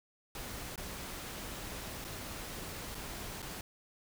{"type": "noise with dropouts", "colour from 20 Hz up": "pink", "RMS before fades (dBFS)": -43, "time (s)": [0.35, 3.61], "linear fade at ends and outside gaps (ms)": 2, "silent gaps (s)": [[0.759, 0.777], [2.044, 2.048], [2.947, 2.951], [3.42, 3.426]], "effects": []}